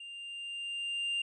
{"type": "tone with level ramp", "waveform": "triangle", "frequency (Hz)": 2794, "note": "F7", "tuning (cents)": 0, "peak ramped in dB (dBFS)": [-42, -28], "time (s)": [0, 1.22], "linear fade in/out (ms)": 5, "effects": ["resampled to 24000 Hz"]}